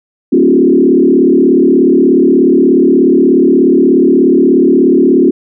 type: tone with frequency modulation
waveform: sine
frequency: 311.1 Hz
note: D#4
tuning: in tune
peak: -4 dBFS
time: 0.32-5.31 s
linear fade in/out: 10 ms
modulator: 36.7 Hz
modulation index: 2.1
effects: none

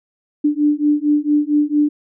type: beating tone pair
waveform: sine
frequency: 293.7 / 298.1 Hz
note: D4 / D4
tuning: 0 / +26 cents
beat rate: 4.4 Hz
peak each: -16 dBFS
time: 0.44-1.89 s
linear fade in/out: 10 ms
effects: none

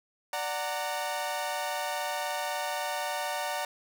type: chord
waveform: sawtooth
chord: D augmented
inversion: none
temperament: equal with one note detuned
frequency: 587.3 / 740 / 919 Hz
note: D5 / F#5 / A#5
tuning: 0 / 0 / -25 cents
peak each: -32 / -31 / -31 dBFS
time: 0.33-3.65 s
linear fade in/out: 2 ms
effects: none

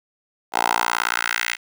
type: tone with high-pass filter sweep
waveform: 10% pulse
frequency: 58.27 Hz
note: A#1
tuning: in tune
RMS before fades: -22 dBFS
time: 0.52-1.57 s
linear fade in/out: 50 ms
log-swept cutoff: 730 to 2100 Hz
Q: 2.3
effects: none

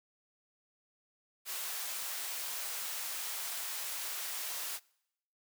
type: high-pass noise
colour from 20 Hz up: white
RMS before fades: -39 dBFS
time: 1.45-4.8 s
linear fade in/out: 50 ms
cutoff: 640 Hz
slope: 12 dB/octave
effects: noise-tail reverb RT60 0.8 s tail -25 dB re dry

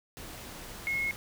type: tone in noise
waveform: sine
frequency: 2167 Hz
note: C#7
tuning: 40 cents flat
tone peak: -28 dBFS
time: 0.87-1.11 s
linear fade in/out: 0 ms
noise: pink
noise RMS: -44 dBFS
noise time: 0.17-1.16 s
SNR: +13 dB
effects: none

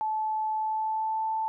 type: tone with pitch glide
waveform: sine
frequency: 868 to 881.6 Hz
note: A5 to A5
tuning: -24 to +3 cents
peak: -26 dBFS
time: 0.01-1.48 s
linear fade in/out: 0 ms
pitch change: +27 cents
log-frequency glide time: 0.54-1.25 s
effects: none

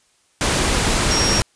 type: tone in noise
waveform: sine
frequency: 5588 Hz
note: F8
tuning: in tune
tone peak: -19 dBFS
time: 1.11-1.4 s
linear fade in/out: 0 ms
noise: pink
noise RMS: -18 dBFS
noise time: 0.41-1.42 s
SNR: -4 dB
effects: white hiss -60 dBFS RMS until 1.55 s + resampled to 22050 Hz

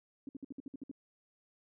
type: tone bursts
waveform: sine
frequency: 273.3 Hz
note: C#4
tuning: 24 cents flat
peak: -40 dBFS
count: 9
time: 0.27-0.914 s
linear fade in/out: 2 ms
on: 20 ms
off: 58 ms
effects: none

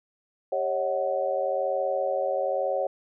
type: tone cluster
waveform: sine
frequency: 396.1 / 550 / 631 / 745 Hz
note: G4 / C#5 / D#5 / F#5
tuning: +18 / -14 / +24 / +12 cents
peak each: -34 / -26 / -31 / -31 dBFS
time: 0.52-2.87 s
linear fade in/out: 5 ms
effects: none

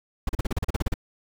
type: noise bursts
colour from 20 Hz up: brown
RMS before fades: -23 dBFS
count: 12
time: 0.27-0.941 s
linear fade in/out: 5 ms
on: 22 ms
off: 37 ms
effects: none

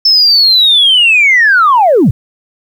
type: linear sweep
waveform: sine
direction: down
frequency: 5310 to 87.31 Hz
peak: -3 dBFS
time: 0.05-2.11 s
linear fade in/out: 5 ms
effects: tanh soft clip ceiling 0 dBFS + 7-bit

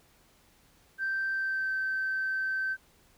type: tone with pitch glide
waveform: sine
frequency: 1564 to 1546.9 Hz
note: G6 to G6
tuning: -4 to -23 cents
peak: -27 dBFS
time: 0.98-2.77 s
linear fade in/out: 50 ms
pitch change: -19 cents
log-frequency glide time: 1.32-1.73 s
effects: tanh soft clip ceiling -24 dBFS + pink hiss -63 dBFS RMS until 3.17 s

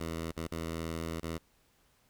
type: tone with dropouts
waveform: 10% pulse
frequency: 82 Hz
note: E2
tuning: 9 cents flat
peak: -27 dBFS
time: 0-1.38 s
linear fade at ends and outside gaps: 5 ms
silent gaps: 0.318-0.366 / 0.474-0.515 / 1.2-1.23 s
effects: pink hiss -69 dBFS RMS until 2.09 s

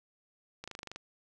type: slowing click train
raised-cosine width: 0.2 ms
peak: -25 dBFS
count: 9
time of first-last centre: 0.64-0.96 s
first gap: 36 ms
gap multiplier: 1.03
effects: none

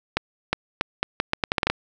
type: accelerating click train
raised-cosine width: 0.3 ms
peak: -4 dBFS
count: 12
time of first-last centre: 0.17-1.7 s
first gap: 360 ms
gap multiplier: 0.78
effects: none

